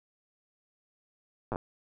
slowing click train, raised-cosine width 1 ms, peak -19 dBFS, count 5, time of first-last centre 1.52-1.559 s, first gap 8 ms, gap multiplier 1.13, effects none

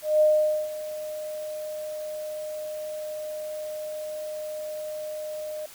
sine tone with ADSR envelope, 612 Hz, D#5, 29 cents flat, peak -15 dBFS, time 0.02-5.66 s, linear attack 190 ms, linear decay 480 ms, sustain -16 dB, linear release 4 ms, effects white hiss -47 dBFS RMS until 5.74 s

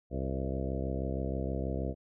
harmonic tone with a mistuned harmonic, 66.3 Hz, C2, 23 cents sharp, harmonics 1 / 2 / 3 / 4 / 5 / 6 / 7 / 8 / 9 / 10, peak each -35 / -38 / -40 / -41 / -42 / -43 / -43 / -44 / -45 / -45 dBFS, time 0.1-1.95 s, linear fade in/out 50 ms, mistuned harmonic 8, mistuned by -32 cents, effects none

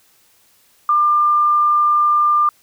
sine tone, 1196 Hz, D6, 31 cents sharp, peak -11 dBFS, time 0.89-2.49 s, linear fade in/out 2 ms, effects white hiss -55 dBFS RMS until 2.62 s

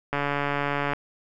click train, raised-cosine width 0.5 ms, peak -11 dBFS, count 116, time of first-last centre 0.13-0.934 s, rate 143 Hz, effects none

